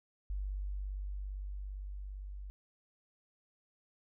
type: tone with level ramp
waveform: sine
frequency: 48.79 Hz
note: G1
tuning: 7 cents flat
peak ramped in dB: -34 to -42 dBFS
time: 0.3-2.5 s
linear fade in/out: 0 ms
effects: none